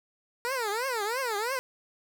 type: tone with vibrato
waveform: 15% pulse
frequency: 467 Hz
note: A#4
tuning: 3 cents sharp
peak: -22 dBFS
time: 0.45-1.59 s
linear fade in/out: 0 ms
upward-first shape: triangle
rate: 3 Hz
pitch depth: 290 cents each way
effects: none